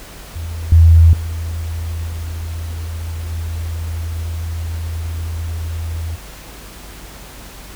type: tone with level steps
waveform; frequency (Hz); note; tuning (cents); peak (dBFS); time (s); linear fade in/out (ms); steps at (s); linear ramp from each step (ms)
sine; 82.41; E2; 0; -22 / -4 / -20 / -22 / -20; 0.35-6.16; 10; 0.72 / 1.13 / 2.07 / 3.3; 2
effects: added 50 Hz sine -37 dBFS peak until 7.75 s + pink hiss -37 dBFS RMS until 7.75 s